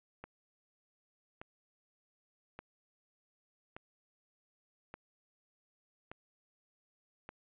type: click train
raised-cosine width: 0.5 ms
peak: -30 dBFS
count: 7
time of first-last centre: 0.24-7.291 s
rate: 0.851 Hz
effects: resampled to 8000 Hz + 10-bit